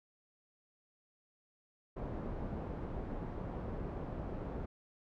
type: low-pass noise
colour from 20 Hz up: pink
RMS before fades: -41 dBFS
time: 1.96-4.66 s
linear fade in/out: 10 ms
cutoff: 720 Hz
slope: 12 dB/octave
effects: none